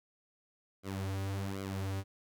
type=tone with flanger; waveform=sawtooth; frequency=97.2 Hz; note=G2; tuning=14 cents flat; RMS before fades=-37 dBFS; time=0.83-2.04 s; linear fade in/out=50 ms; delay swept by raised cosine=1.1 to 5.9 ms; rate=1.3 Hz; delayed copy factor=-0.85; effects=none